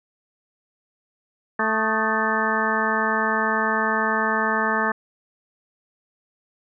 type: harmonic tone with a mistuned harmonic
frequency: 220 Hz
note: A3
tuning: in tune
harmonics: 1 / 2 / 3 / 4 / 5 / 6 / 7 / 8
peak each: -28 / -29 / -30 / -27 / -27 / -28 / -28 / -25 dBFS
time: 1.59-4.92 s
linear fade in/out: 5 ms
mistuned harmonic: 6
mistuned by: -93 cents
effects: none